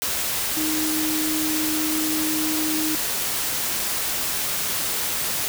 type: tone in noise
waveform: sine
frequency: 311.1 Hz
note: D#4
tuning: in tune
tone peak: -24 dBFS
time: 0.57-2.95 s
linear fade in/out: 0 ms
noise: white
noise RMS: -25 dBFS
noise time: 0.02-5.48 s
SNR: -2 dB
effects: none